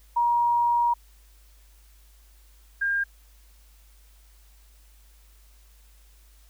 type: tone pair in turn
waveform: sine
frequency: 950 / 1607.3 Hz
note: A#5 / G6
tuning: +33 / +43 cents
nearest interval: major sixth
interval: 910 cents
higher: second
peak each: -19 / -22 dBFS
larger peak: first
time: 0.16-0.94 / 2.81-3.04 s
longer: first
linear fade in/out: 10 ms
effects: added 51 Hz sine -52 dBFS peak until 6.49 s + white hiss -61 dBFS RMS until 6.49 s